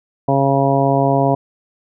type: harmonic tone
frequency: 137.5 Hz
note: C#3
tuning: 14 cents flat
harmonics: 1 / 2 / 3 / 4 / 5 / 6 / 7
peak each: -18 / -19 / -21 / -20 / -17 / -26 / -22 dBFS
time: 0.28-1.35 s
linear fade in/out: 5 ms
effects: none